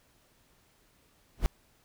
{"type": "noise with exponential growth", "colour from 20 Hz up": "brown", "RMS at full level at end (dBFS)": -21, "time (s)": [1.36, 1.46], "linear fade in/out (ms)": 0, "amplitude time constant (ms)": 20, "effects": ["pink hiss -66 dBFS RMS until 1.84 s"]}